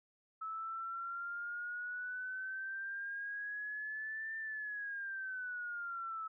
sine exponential two-way sweep, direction up then down, 1300 to 1788 to 1300 Hz, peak -39 dBFS, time 0.41-6.28 s, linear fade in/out 10 ms, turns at 4.37 s, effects none

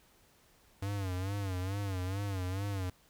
square tone with vibrato, 96.1 Hz, G2, 34 cents flat, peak -34 dBFS, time 0.82-2.9 s, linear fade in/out 5 ms, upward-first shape sine, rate 2.3 Hz, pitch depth 100 cents each way, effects pink hiss -65 dBFS RMS until 3.09 s

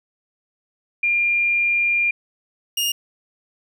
sine / sawtooth tone pair in turn, 2400 / 2838 Hz, D7 / F7, +37 / +27 cents, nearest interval minor third, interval 290 cents, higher second, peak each -16 dBFS, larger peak neither, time 1.03-2.11 / 2.77-2.92 s, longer first, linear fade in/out 5 ms, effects none

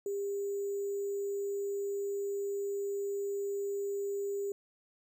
sine tone with sample-and-hold, 400.1 Hz, G4, 35 cents sharp, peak -32 dBFS, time 0.06-4.52 s, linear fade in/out 2 ms, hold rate 7350 Hz, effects none

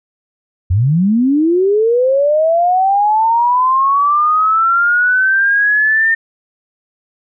sine linear sweep, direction up, 82.41 to 1821 Hz, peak -9 dBFS, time 0.7-6.15 s, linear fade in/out 10 ms, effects none

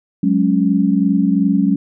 sine chord, F# suspended second, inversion none, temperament equal, 185 / 207.7 / 277.2 Hz, F#3 / G#3 / C#4, 0 / 0 / 0 cents, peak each -16 dBFS, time 0.23-1.76 s, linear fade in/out 5 ms, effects none

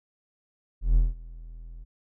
triangle tone with ADSR envelope, 41.2 Hz, E1, in tune, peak -13 dBFS, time 0.81-1.85 s, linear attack 150 ms, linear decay 180 ms, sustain -24 dB, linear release 24 ms, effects none

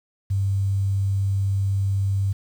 sine tone with quantisation, 98 Hz, G2, in tune, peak -19 dBFS, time 0.3-2.33 s, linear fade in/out 10 ms, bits 8, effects none

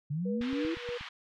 sine linear sweep, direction up, 138.59 to 340.9 Hz, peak -30 dBFS, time 0.1-0.75 s, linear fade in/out 10 ms
sine tone with tremolo, 483.7 Hz, B4, 36 cents flat, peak -33 dBFS, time 0.25-0.98 s, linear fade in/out 10 ms, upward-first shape sine, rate 3.3 Hz, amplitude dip 80%
click train, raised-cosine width 5 ms, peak -34 dBFS, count 6, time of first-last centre 0.41-1.01 s, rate 8.33 Hz
white band-pass noise, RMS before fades -44 dBFS, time 0.41-1.09 s, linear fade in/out 5 ms, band 970 to 3400 Hz, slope 24 dB/octave
effects none

